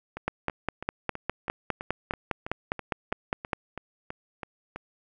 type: two click trains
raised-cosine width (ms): 0.5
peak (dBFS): -11 / -20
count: 17 / 15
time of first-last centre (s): 0.28-3.532 / 0.17-4.76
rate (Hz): 4.92 / 3.05
effects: none